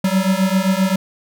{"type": "beating tone pair", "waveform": "square", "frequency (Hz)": [186.5, 194.1], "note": ["F#3", "G3"], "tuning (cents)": [14, -17], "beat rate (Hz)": 7.6, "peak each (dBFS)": -18, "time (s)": [0.04, 0.96], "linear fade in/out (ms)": 5, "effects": []}